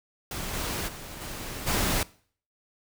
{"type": "noise with level steps", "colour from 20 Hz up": "pink", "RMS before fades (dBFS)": [-34, -31, -41, -37, -26], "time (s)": [0.31, 2.03], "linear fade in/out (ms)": 2, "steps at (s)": [0.53, 0.87, 1.2, 1.66], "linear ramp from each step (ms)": 20, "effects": ["noise-tail reverb RT60 0.5 s tail -21 dB re dry"]}